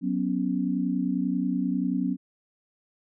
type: chord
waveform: sine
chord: F# suspended fourth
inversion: none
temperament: equal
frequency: 185 / 246.9 / 277.2 Hz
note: F#3 / B3 / C#4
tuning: 0 / 0 / 0 cents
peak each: -28 dBFS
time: 0.01-2.17 s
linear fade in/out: 50 ms
effects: none